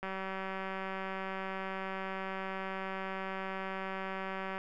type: click train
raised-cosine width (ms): 0.5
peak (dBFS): -24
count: 870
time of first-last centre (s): 0.03-4.58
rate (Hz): 191
effects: none